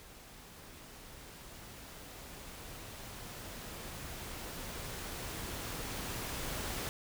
pink noise with level ramp, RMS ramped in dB -54 to -38 dBFS, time 0-6.89 s, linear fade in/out 0 ms, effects none

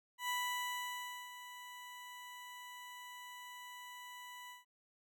20% pulse tone with ADSR envelope, 987.8 Hz, B5, in tune, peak -30 dBFS, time 0.18-4.65 s, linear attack 110 ms, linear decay 1000 ms, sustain -14 dB, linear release 150 ms, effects none

